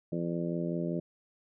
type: harmonic tone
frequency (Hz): 85.1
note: F2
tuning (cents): -44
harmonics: 2 / 3 / 4 / 5 / 6 / 7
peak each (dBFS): -33 / -38 / -36 / -42 / -43 / -40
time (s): 0.12-1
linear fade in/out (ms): 5
effects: none